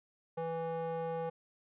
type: tone with band-pass filter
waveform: square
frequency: 164.81 Hz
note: E3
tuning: in tune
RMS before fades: -37 dBFS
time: 0.37-1.3 s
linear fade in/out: 10 ms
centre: 630 Hz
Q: 4.3
effects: resampled to 8000 Hz